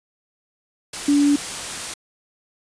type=tone in noise; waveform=sine; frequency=287.3 Hz; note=D4; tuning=38 cents flat; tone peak=-13 dBFS; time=1.08-1.36 s; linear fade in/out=5 ms; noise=white; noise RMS=-29 dBFS; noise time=0.93-1.94 s; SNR=+13 dB; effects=resampled to 22050 Hz